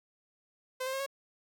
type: tone with pitch steps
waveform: sawtooth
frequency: 515 / 526.4 / 538.1 / 550.1 Hz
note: C5 / C5 / C5 / C#5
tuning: -28 / +10 / +48 / -13 cents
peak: -29 dBFS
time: 0.8-1.064 s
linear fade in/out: 10 ms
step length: 66 ms
effects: none